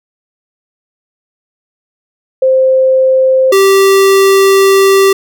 sine / square tone pair in turn, 523.3 / 389.8 Hz, C5 / G4, 0 / -10 cents, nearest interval perfect fourth, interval 510 cents, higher first, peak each -5 dBFS, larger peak neither, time 2.42-3.52 / 3.52-5.13 s, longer second, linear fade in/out 5 ms, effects none

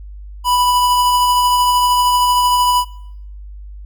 square tone with tremolo, 987.8 Hz, B5, in tune, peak -11 dBFS, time 0.44-2.85 s, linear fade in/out 50 ms, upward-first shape triangle, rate 13 Hz, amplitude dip 25%, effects noise-tail reverb RT60 0.7 s tail -20 dB re dry + added 50 Hz sine -30 dBFS peak until 3.85 s

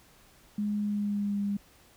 sine tone with pitch glide, 207.7 to 201.9 Hz, G#3 to G#3, 0 to -49 cents, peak -27 dBFS, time 0.58-1.57 s, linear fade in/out 5 ms, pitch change -49 cents, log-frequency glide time 0.79-1.42 s, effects pink hiss -59 dBFS RMS until 1.96 s

